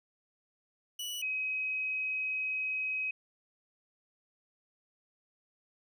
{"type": "tone pair in turn", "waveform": ["sawtooth", "sine"], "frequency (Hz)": [2948, 2535], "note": ["F#7", "D#7"], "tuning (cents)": [-7, 32], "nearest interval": "minor third", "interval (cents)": 261, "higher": "first", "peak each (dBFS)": [-33, -31], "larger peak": "second", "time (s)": [[0.99, 1.22], [1.22, 3.11]], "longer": "second", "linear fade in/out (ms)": 5, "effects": []}